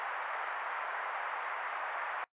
pink band-pass noise, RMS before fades -38 dBFS, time 0-2.24 s, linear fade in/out 0 ms, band 760 to 1900 Hz, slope 24 dB/octave, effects noise-tail reverb RT60 0.1 s tail -23 dB re dry + resampled to 8000 Hz

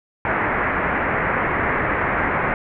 white low-pass noise, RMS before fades -21 dBFS, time 0.25-2.54 s, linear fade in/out 2 ms, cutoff 2100 Hz, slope 48 dB/octave, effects none

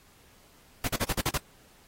pink noise bursts, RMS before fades -28 dBFS, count 7, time 0.84-1.377 s, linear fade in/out 5 ms, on 39 ms, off 44 ms, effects pink hiss -59 dBFS RMS until 1.87 s + AAC 48 kbps

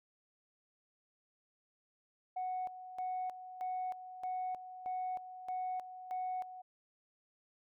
sine tone with tremolo, 739 Hz, F#5, 2 cents flat, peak -34 dBFS, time 2.36-6.62 s, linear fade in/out 10 ms, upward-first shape square, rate 1.6 Hz, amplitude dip 75%, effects tanh soft clip ceiling -32 dBFS

